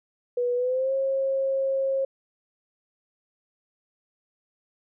sine tone with pitch glide, 488.3 to 538.7 Hz, B4 to C#5, -20 to -50 cents, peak -22 dBFS, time 0.37-2.05 s, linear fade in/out 5 ms, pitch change +170 cents, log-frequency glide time 0.55-0.93 s, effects none

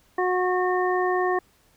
harmonic tone, 364.8 Hz, F#4, 24 cents flat, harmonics 1 / 2 / 3 / 5, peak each -23 / -26 / -28 / -30 dBFS, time 0.18-1.39 s, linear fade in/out 5 ms, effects pink hiss -61 dBFS RMS until 1.76 s

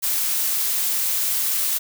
blue noise, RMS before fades -22 dBFS, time 0.02-1.79 s, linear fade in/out 20 ms, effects none

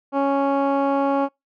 15% pulse tone with low-pass filter, 277.2 Hz, C#4, in tune, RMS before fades -20 dBFS, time 0.12-1.29 s, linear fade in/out 50 ms, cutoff 1100 Hz, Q 0.94, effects noise-tail reverb RT60 0.2 s tail -26 dB re dry

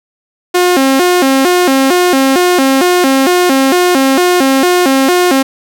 sawtooth tone with vibrato, 310 Hz, D#4, 6 cents flat, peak -3 dBFS, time 0.54-5.43 s, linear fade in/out 10 ms, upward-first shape square, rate 2.2 Hz, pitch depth 250 cents each way, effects none

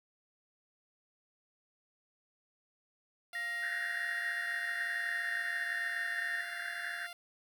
10% pulse tone, 696 Hz, F5, 6 cents flat, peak -36 dBFS, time 3.33-7.13 s, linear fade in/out 2 ms
sine tone with pitch glide, 1877 to 1835.2 Hz, A#6 to A#6, +11 to -28 cents, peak -35 dBFS, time 3.35-6.41 s, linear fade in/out 2 ms, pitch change -39 cents, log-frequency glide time 4.19-5.93 s
white band-pass noise, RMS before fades -41 dBFS, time 3.62-7.07 s, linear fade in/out 10 ms, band 1500 to 1900 Hz, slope 96 dB/octave
effects none

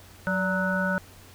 harmonic tone with a mistuned harmonic, 185 Hz, F#3, in tune, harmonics 1 / 3 / 5 / 7 / 8, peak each -27 / -30 / -35 / -36 / -27 dBFS, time 0.27-0.98 s, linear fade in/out 0 ms, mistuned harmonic 3, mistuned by +71 cents, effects added 92 Hz sine -51 dBFS peak until 1.34 s + pink hiss -51 dBFS RMS until 1.34 s

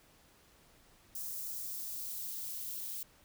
violet noise with high-pass filter sweep, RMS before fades -41 dBFS, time 1.15-3.03 s, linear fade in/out 2 ms, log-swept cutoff 5500 to 2900 Hz, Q 1.2, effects pink hiss -64 dBFS RMS until 3.24 s

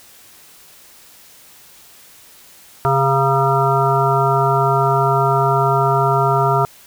harmonic tone with a mistuned harmonic, 135.1 Hz, C#3, 44 cents flat, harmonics 1 / 3 / 5 / 7 / 9 / 10, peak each -18 / -20 / -19 / -19 / -21 / -22 dBFS, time 2.85-6.65 s, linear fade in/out 0 ms, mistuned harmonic 5, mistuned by +41 cents, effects white hiss -45 dBFS RMS until 6.86 s

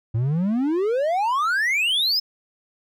triangle exponential sweep, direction up, 107.9 to 5270 Hz, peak -17 dBFS, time 0.14-2.2 s, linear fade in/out 10 ms, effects none

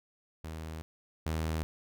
sawtooth tone pair in turn, 79.6 / 79.6 Hz, D#2 / D#2, +40 / +40 cents, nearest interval unison, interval 0 cents, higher neither, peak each -35 / -27 dBFS, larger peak second, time 0.44-0.82 / 1.26-1.63 s, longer first, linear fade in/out 0 ms, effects none

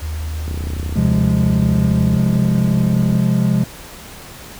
sine tone, 77.78 Hz, D#2, in tune, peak -21 dBFS, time 0.01-2.18 s, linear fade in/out 20 ms
click train, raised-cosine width 3 ms, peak -15 dBFS, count 85, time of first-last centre 0.48-3.155 s, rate 31.4 Hz
triangle chord, F minor, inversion second, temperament equal with one note detuned, 130.81 / 174.61 / 205.9 Hz, C3 / F3 / Ab3, 0 / 0 / -15 cents, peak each -15 dBFS, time 0.96-3.64 s, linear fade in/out 5 ms
effects pink hiss -36 dBFS RMS until 4.59 s

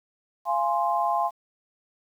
sine chord, F minor, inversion none, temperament equal with one note detuned, 689.6 / 830.6 / 1046.5 Hz, F5 / Ab5 / C6, -22 / 0 / 0 cents, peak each -26 dBFS, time 0.45-1.31 s, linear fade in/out 50 ms, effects 9-bit

